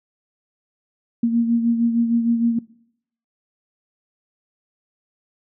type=beating tone pair; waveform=sine; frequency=232.3 / 238.8 Hz; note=A#3 / A#3; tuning=-6 / +42 cents; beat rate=6.5 Hz; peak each=-16 / -25 dBFS; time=1.23-2.59 s; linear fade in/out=5 ms; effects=noise-tail reverb RT60 0.7 s tail -22 dB re dry